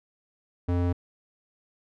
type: tone with band-pass filter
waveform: square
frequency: 87.9 Hz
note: F2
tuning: 12 cents sharp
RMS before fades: -25 dBFS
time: 0.68-0.93 s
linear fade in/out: 10 ms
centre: 240 Hz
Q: 0.52
effects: none